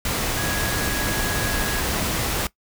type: tone in noise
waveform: sine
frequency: 1661.2 Hz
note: G#6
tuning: in tune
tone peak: -29 dBFS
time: 0.37-1.8 s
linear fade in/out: 2 ms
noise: pink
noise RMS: -24 dBFS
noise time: 0.05-2.47 s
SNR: -8 dB
effects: noise-tail reverb RT60 0.1 s tail -19 dB re dry